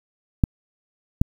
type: clicks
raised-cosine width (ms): 5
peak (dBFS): -3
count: 2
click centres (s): 0.438 / 1.215
effects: 7-bit